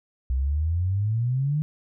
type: exponential sweep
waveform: sine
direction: up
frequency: 62.2 to 155.56 Hz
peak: -21 dBFS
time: 0.3-1.62 s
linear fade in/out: 0 ms
effects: none